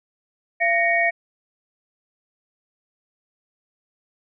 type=tone cluster; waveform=sine; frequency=683 / 1864 / 2237 Hz; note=F5 / A#6 / C#7; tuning=-39 / -1 / +15 cents; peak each=-21 dBFS; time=0.6-1.11 s; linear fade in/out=20 ms; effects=none